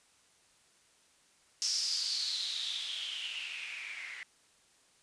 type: noise with low-pass filter sweep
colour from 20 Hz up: violet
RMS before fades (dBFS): -37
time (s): 1.62-4.23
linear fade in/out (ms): 0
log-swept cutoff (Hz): 5500 to 2000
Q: 7.6
effects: white hiss -66 dBFS RMS until 5.02 s + resampled to 22050 Hz